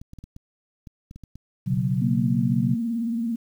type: clicks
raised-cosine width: 5 ms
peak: -28 dBFS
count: 12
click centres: 0.015 / 0.134 / 0.187 / 0.24 / 0.364 / 0.872 / 1.111 / 1.16 / 1.237 / 1.356 / 1.735 / 1.775 s
type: chord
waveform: sine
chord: B suspended second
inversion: none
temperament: equal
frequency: 123.47 / 138.59 / 185 Hz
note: B2 / C#3 / F#3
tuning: 0 / 0 / 0 cents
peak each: -25 dBFS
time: 1.66-2.76 s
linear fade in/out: 20 ms
type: tone with vibrato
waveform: sine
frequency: 231.4 Hz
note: A#3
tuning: 13 cents flat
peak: -23 dBFS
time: 2.01-3.36 s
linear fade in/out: 10 ms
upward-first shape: sine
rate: 18 Hz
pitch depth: 61 cents each way
effects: 9-bit